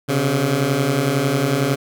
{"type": "beating tone pair", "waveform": "15% pulse", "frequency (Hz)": [130, 141], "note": ["C3", "C#3"], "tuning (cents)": [-11, 30], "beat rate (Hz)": 11, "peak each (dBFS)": [-15, -12], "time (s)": [0.08, 1.76], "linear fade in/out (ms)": 20, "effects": []}